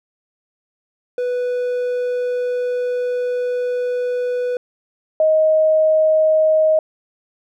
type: tone pair in turn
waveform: triangle / sine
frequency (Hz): 493.9 / 627.3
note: B4 / D#5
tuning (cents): 0 / +14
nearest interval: major third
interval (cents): 414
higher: second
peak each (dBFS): -16 / -11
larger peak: second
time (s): 1.18-4.57 / 5.2-6.79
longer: first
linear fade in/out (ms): 2
effects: none